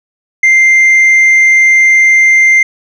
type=tone with tanh clipping; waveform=sine; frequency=2093 Hz; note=C7; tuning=in tune; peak=-4 dBFS; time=0.43-2.63 s; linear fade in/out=5 ms; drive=2 dB; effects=none